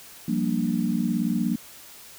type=chord; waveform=sine; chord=G minor seventh; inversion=third; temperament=equal with one note detuned; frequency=176.64 / 196 / 233.1 / 293.7 Hz; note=F3 / G3 / Bb3 / D4; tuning=+20 / 0 / 0 / 0 cents; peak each=-28 / -28 / -25 / -30 dBFS; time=0.28-1.56 s; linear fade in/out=5 ms; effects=white hiss -46 dBFS RMS until 2.18 s